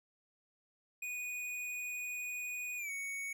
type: tone with pitch glide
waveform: square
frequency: 2472 to 2228 Hz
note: D#7 to C#7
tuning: -12 to +8 cents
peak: -39 dBFS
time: 1.02-3.33 s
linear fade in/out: 5 ms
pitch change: -180 cents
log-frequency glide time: 2.77-2.91 s
effects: none